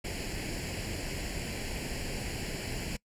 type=noise with comb filter; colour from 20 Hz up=pink; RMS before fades=-36 dBFS; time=0.04-2.97 s; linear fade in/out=10 ms; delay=0.41 ms; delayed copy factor=+0.75; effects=noise-tail reverb RT60 0.1 s tail -23 dB re dry + low-pass 10000 Hz 12 dB/octave